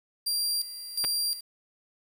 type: tone with tremolo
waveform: sawtooth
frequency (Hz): 4747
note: D8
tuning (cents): +18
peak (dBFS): -23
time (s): 0.26-1.41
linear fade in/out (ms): 10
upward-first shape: square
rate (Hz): 1.4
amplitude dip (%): 75
type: clicks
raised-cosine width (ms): 0.3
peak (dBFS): -18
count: 2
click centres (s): 1.041 / 1.048
effects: 9-bit

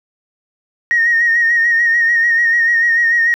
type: tone with vibrato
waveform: sine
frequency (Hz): 1864.7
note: A#6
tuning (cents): 0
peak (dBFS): -9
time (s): 0.91-3.34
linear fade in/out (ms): 0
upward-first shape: sine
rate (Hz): 6.8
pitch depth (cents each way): 40
effects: tanh soft clip ceiling -5 dBFS + 8-bit

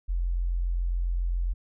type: tone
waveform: sine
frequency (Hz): 43.65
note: F1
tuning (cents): 0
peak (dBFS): -24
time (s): 0.08-1.54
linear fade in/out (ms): 20
effects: none

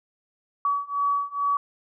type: beating tone pair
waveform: sine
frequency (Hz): 1136 / 1138.3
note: C#6 / C#6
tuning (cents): +42 / +46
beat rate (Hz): 2.3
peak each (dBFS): -26 / -25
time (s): 0.65-1.57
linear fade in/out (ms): 2
effects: none

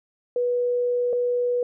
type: tone pair in turn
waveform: sine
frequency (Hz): 488.7 / 488.7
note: B4 / B4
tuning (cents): -18 / -18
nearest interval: unison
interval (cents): 0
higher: neither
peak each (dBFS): -20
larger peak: neither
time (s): 0.36-1.13 / 1.13-1.63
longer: first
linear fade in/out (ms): 2
effects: none

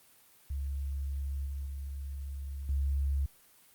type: tone with level steps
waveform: sine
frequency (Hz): 69.3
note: C#2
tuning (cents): 0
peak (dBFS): -32 / -34 / -36 / -27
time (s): 0.5-3.26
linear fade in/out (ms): 5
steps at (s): 1.46 / 1.66 / 2.69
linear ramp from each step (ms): 2
effects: white hiss -61 dBFS RMS until 3.74 s + Opus 32 kbps

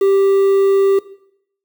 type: tone with quantisation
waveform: triangle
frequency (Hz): 392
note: G4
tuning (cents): 0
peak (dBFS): -8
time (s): 0.01-0.99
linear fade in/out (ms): 5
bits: 6
effects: noise-tail reverb RT60 0.7 s tail -17 dB re dry

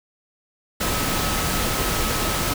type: tone in noise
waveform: sine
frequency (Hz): 1286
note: E6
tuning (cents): -43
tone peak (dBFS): -32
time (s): 0.8-2.54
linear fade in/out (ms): 10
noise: pink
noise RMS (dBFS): -23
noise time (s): 0.8-2.54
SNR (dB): -12
effects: none

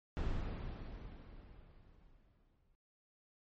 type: noise with exponential decay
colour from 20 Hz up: brown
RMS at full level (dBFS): -35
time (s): 0.17-2.75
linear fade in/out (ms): 0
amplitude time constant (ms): 560
effects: low-pass 4000 Hz 12 dB/octave + MP3 32 kbps

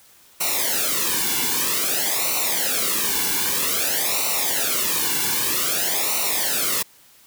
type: noise with flanger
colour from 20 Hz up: white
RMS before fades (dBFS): -22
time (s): 0.4-6.83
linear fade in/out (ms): 10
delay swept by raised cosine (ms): 0.6 to 1.6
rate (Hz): 0.52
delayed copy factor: -0.85
effects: white hiss -52 dBFS RMS until 7.26 s

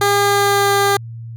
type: tone with pitch glide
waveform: 15% pulse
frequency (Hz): 404 to 400.3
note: G#4 to G4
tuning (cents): -48 to +36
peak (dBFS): -6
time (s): 0.01-0.97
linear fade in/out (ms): 5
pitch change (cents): -16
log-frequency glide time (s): 0.24-0.72
effects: added 115 Hz sine -28 dBFS peak until 1.36 s

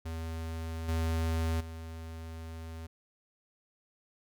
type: tone with level steps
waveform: square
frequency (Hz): 81.5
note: E2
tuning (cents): -19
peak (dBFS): -36 / -29 / -41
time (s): 0.05-2.87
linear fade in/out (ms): 10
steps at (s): 0.88 / 1.6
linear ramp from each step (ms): 10
effects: none

